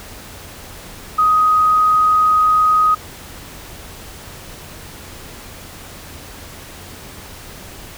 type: tone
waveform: sine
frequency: 1253 Hz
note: D#6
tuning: 12 cents sharp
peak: -10 dBFS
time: 1.18-2.95 s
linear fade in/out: 10 ms
effects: added 87 Hz sine -44 dBFS peak until 7.97 s + pink hiss -36 dBFS RMS until 7.97 s